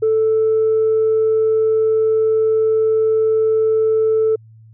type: tone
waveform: sine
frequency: 440 Hz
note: A4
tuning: in tune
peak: -11 dBFS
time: 0.02-4.36 s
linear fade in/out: 10 ms
effects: tanh soft clip ceiling -9 dBFS + added 111 Hz sine -41 dBFS peak until 4.73 s